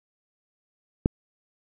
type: click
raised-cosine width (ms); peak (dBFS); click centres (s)
3; -6; 1.059
effects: none